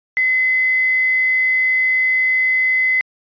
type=tone with quantisation; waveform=sine; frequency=2037 Hz; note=C7; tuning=47 cents flat; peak=-13 dBFS; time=0.17-3.01 s; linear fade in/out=0 ms; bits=6; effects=resampled to 11025 Hz